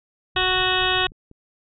pink low-pass noise, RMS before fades -38 dBFS, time 0.35-1.11 s, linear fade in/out 10 ms, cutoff 140 Hz, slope 96 dB/octave
harmonic tone, 370 Hz, F#4, in tune, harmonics 1 / 2 / 3 / 4 / 5 / 7 / 8 / 9 / 10, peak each -27 / -27 / -27 / -27 / -27 / -27 / -27 / -27 / -27 dBFS, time 0.36-1.07 s, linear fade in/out 5 ms
click train, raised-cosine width 3 ms, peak -33 dBFS, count 4, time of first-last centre 0.73-1.314 s, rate 5.14 Hz
effects none

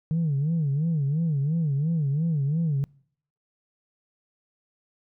sine tone with vibrato, 151.9 Hz, D#3, 41 cents flat, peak -20 dBFS, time 0.11-2.84 s, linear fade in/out 0 ms, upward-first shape sine, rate 2.9 Hz, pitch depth 180 cents each way, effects noise-tail reverb RT60 0.6 s tail -25 dB re dry + tanh soft clip ceiling -19 dBFS

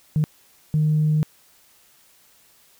sine tone bursts at uneven times, 153.4 Hz, D#3, 24 cents flat, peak -15 dBFS, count 2, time 0.16-0.24 / 0.74-1.23 s, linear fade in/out 0 ms, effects tanh soft clip ceiling -12 dBFS + white hiss -56 dBFS RMS until 2.79 s

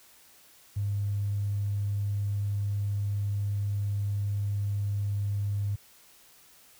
triangle tone with tanh clipping, 101.5 Hz, G#2, 39 cents flat, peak -26 dBFS, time 0.76-5.76 s, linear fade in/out 10 ms, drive 2 dB, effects white hiss -57 dBFS RMS until 6.79 s

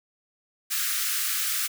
white high-pass noise, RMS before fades -27 dBFS, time 0.7-1.68 s, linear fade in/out 20 ms, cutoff 1200 Hz, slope 96 dB/octave, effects none

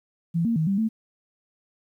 sine tone with pitch steps, 167.6 / 230.9 / 158.4 / 196.3 / 221.7 Hz, E3 / A#3 / D#3 / G3 / A3, +29 / -16 / +31 / +3 / +13 cents, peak -20 dBFS, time 0.34-0.89 s, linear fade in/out 20 ms, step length 110 ms, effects 10-bit

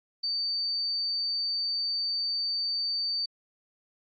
sine tone, 4591 Hz, D8, 40 cents flat, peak -27 dBFS, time 0.23-3.26 s, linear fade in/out 10 ms, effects AAC 32 kbps

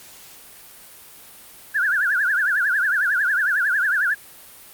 sine tone with vibrato, 1568 Hz, G6, in tune, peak -17 dBFS, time 1.74-4.15 s, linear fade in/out 20 ms, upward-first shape triangle, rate 11 Hz, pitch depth 220 cents each way, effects white hiss -44 dBFS RMS until 4.73 s + Opus 48 kbps

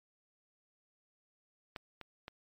clicks, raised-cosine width 0.3 ms, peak -24 / -29 / -28 dBFS, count 3, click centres 1.762 / 2.013 / 2.281 s, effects MP3 96 kbps

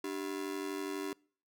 45% pulse ring-modulated tone, 342.3 Hz, F4, 35 cents flat, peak -33 dBFS, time 0.04-1.13 s, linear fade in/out 2 ms, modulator 46.1 Hz, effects noise-tail reverb RT60 0.5 s tail -26 dB re dry

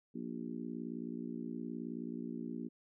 harmonic tone with a mistuned harmonic, 59 Hz, A#1, 22 cents sharp, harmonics 3 / 4 / 5 / 6 / 7, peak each -47 / -42 / -45 / -49 / -53 dBFS, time 0.14-2.69 s, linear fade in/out 20 ms, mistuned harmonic 7, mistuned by -49 cents, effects none

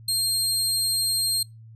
25% pulse tone, 4204 Hz, C8, 7 cents sharp, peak -17 dBFS, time 0.08-1.43 s, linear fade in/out 5 ms, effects noise-tail reverb RT60 0.2 s tail -24 dB re dry + added 112 Hz sine -43 dBFS peak until 1.75 s

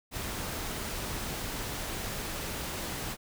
pink noise, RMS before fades -36 dBFS, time 0.11-3.17 s, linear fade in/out 50 ms, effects none

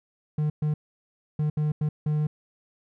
triangle tone bursts at uneven times, 151.3 Hz, D#3, 48 cents flat, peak -20 dBFS, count 6, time 0.38-0.5 / 0.62-0.74 / 1.39-1.5 / 1.57-1.72 / 1.81-1.89 / 2.06-2.27 s, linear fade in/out 5 ms, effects none

